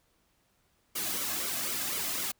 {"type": "noise with flanger", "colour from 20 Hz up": "white", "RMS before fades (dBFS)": -33, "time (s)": [0.95, 2.32], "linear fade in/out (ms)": 10, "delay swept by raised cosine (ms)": [1.1, 2.2], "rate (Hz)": 4, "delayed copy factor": -0.7, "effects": ["pink hiss -71 dBFS RMS until 2.39 s"]}